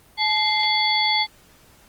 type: tone cluster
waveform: sine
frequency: 861 / 2089 / 3396 / 4490 Hz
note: A5 / C7 / G#7 / C#8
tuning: -38 / -3 / +38 / +21 cents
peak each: -23 dBFS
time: 0.17-1.27 s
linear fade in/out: 50 ms
effects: pink hiss -53 dBFS RMS until 1.88 s + Opus 24 kbps